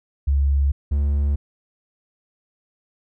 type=tone pair in turn; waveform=sine / triangle; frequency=69.7 / 71.45 Hz; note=C#2 / D2; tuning=+10 / -47 cents; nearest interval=unison; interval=43 cents; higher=second; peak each=-15 / -15 dBFS; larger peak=neither; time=0.27-0.72 / 0.91-1.36 s; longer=neither; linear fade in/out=10 ms; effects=none